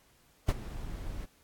brown noise with ADSR envelope, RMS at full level -20 dBFS, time 0.48-1.26 s, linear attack 10 ms, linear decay 39 ms, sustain -19 dB, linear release 17 ms, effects pink hiss -65 dBFS RMS until 1.43 s + AAC 64 kbps

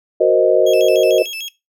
sine chord, C half-diminished seventh, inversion second, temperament equal, 370 / 466.2 / 523.3 / 622.3 Hz, Gb4 / Bb4 / C5 / Eb5, 0 / 0 / 0 / 0 cents, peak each -15 / -15 / -16 / -14 dBFS, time 0.2-1.23 s, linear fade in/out 10 ms
35% pulse tone with vibrato, 2943 Hz, F#7, 10 cents flat, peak -23 dBFS, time 0.66-1.49 s, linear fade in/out 10 ms, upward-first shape square, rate 6.7 Hz, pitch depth 190 cents each way
effects noise-tail reverb RT60 0.2 s tail -18 dB re dry

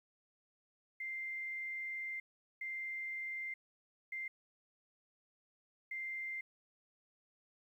sine tone bursts at uneven times, 2093 Hz, C7, in tune, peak -39 dBFS, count 4, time 1-2.2 / 2.61-3.54 / 4.12-4.28 / 5.91-6.41 s, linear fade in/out 5 ms, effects 12-bit

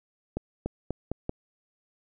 accelerating click train, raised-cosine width 2 ms, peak -16 dBFS, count 5, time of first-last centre 0.37-1.294 s, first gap 290 ms, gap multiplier 0.85, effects none

